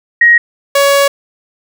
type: tone pair in turn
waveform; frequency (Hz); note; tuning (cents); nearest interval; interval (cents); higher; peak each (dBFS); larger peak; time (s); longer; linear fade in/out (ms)
sine / sawtooth; 1886 / 560.7; A#6 / C#5; +20 / +20; octave + major sixth; 2100; first; -3; neither; 0.21-0.38 / 0.75-1.08; second; 5
effects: none